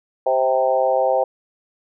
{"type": "harmonic tone with a mistuned harmonic", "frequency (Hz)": 130.81, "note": "C3", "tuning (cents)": 0, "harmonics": [3, 4, 5, 6, 7], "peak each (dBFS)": [-29, -18, -21, -21, -28], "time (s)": [0.26, 1.24], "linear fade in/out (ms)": 5, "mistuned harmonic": 5, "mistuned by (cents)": -19, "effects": []}